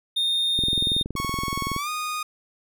triangle tone, 3663 Hz, A#7, 31 cents flat, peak -19 dBFS, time 0.16-1.03 s, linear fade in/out 10 ms
click train, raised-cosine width 3 ms, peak -17 dBFS, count 26, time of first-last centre 0.59-1.764 s, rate 21.3 Hz
sawtooth tone with pitch glide, 1105 to 1233.2 Hz, C#6 to D#6, -6 to -16 cents, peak -23 dBFS, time 1.16-2.23 s, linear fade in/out 5 ms, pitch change +190 cents, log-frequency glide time 1.76-1.89 s
effects none

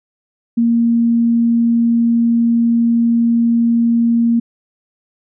sine tone, 233.1 Hz, A#3, in tune, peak -10 dBFS, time 0.57-4.4 s, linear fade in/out 10 ms, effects none

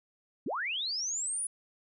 sine linear sweep, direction up, 164.81 to 10000 Hz, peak -31 dBFS, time 0.46-1.47 s, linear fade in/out 5 ms, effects none

